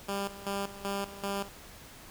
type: tone with tremolo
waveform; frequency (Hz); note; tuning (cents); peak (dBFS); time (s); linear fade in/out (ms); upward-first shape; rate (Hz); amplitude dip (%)
10% pulse; 198.8; G3; +25; -23; 0.08-1.49; 10; square; 2.6; 80
effects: pink hiss -50 dBFS RMS until 2.1 s